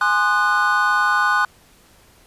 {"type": "chord", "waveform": "triangle", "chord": "Ab dominant seventh", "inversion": "none", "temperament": "equal with one note detuned", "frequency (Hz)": [830.6, 1046.5, 1218.2, 1480], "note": ["Ab5", "C6", "Eb6", "Gb6"], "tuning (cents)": [0, 0, -37, 0], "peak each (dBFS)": [-22, -20, -19, -16], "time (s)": [0.01, 1.45], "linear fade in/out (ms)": 2, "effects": ["pink hiss -52 dBFS RMS until 2.26 s", "resampled to 32000 Hz"]}